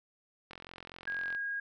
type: click train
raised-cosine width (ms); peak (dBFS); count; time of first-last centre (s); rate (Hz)
0.3; -30; 38; 0.51-1.349; 44.1
type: tone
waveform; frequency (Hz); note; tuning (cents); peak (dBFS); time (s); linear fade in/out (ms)
sine; 1634; G#6; -29; -33; 1.07-1.6; 5
effects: none